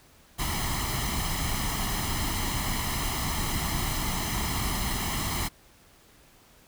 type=noise with comb filter; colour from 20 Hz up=pink; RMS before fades=-29 dBFS; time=0.38-5.49 s; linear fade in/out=20 ms; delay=0.98 ms; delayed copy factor=+0.7; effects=pink hiss -57 dBFS RMS until 6.67 s